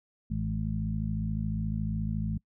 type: harmonic tone with a mistuned harmonic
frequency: 54.1 Hz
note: A1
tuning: 29 cents flat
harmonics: 1 / 2 / 3 / 4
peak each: -34 / -34 / -34 / -34 dBFS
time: 0.3-2.38 s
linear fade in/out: 10 ms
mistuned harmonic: 4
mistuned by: -22 cents
effects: noise-tail reverb RT60 0.1 s tail -24 dB re dry